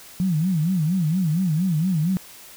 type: tone with vibrato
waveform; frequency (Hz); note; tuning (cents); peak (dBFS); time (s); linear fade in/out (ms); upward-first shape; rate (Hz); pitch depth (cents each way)
sine; 170; F3; -46; -18; 0.2-2.17; 0; sine; 4.3; 210
effects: white hiss -44 dBFS RMS until 2.56 s